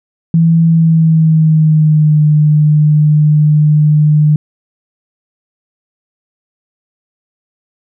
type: tone with pitch glide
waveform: sine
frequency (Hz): 164.81 to 151.13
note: E3 to D3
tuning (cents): 0 to +50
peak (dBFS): -5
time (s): 0.34-4.36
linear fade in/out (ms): 2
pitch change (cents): -150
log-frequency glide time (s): 0.65-2.23
effects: none